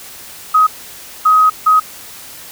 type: tone bursts at uneven times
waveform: sine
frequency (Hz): 1262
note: D#6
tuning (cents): +24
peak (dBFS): -6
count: 3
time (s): 0.54-0.67 / 1.25-1.5 / 1.66-1.8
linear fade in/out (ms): 10
effects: white hiss -34 dBFS RMS until 2.51 s